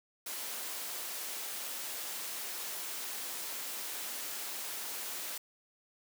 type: high-pass noise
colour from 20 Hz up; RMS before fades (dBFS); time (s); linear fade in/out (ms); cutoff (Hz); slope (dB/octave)
white; -40; 0.26-5.38; 5; 300; 12
effects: none